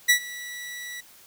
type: tone with ADSR envelope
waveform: sawtooth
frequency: 1950 Hz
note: B6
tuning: 23 cents flat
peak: -10 dBFS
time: 0.08-1.01 s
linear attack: 19 ms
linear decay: 90 ms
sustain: -21 dB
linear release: 11 ms
effects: white hiss -52 dBFS RMS until 1.26 s